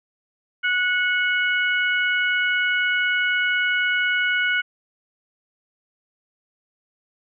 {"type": "harmonic tone", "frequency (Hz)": 734, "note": "F#5", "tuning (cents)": -14, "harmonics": [2, 3, 4], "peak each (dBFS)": [-20, -24, -28], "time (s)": [0.63, 4.62], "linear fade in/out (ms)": 20, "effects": []}